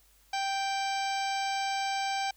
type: harmonic tone with a mistuned harmonic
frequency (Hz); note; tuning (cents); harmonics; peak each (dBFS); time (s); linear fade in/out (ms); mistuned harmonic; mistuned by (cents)
784; G5; 0; 1 / 2 / 3 / 4 / 5 / 6 / 7 / 8 / 10; -30 / -39 / -38 / -42 / -44 / -43 / -44 / -45 / -49; 0.33-2.31; 5; 8; -20
effects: added 50 Hz sine -64 dBFS peak until 2.36 s + white hiss -64 dBFS RMS until 2.36 s